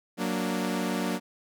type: chord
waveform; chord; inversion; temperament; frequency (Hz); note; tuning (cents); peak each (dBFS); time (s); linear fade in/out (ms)
sawtooth; Gb augmented; none; equal; 185 / 233.1 / 293.7; Gb3 / Bb3 / D4; 0 / 0 / 0; -27 / -27 / -29; 0.17-1.2; 50
effects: none